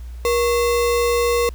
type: tone with sample-and-hold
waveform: sine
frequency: 475.9 Hz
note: A#4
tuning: 36 cents sharp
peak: -15 dBFS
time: 0.25-1.49 s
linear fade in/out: 0 ms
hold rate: 1575 Hz
effects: added 60 Hz sine -30 dBFS peak until 1.54 s + pink hiss -52 dBFS RMS until 1.54 s